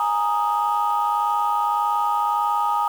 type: chord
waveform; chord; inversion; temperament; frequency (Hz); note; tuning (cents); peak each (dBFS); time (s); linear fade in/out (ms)
sine; Ab suspended second; none; equal; 830.6 / 932.3 / 1244.5; Ab5 / Bb5 / Eb6; 0 / 0 / 0; -22; 0-2.88; 2
effects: tanh soft clip ceiling -12 dBFS + 7-bit